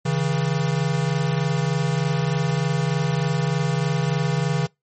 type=tone pair together; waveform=square; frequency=137.6 / 160.91 Hz; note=C#3 / E3; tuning=-12 / -41 cents; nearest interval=minor third; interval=271 cents; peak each=-23 dBFS; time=0.05-4.67 s; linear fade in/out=10 ms; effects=noise-tail reverb RT60 0.2 s tail -25 dB re dry + MP3 32 kbps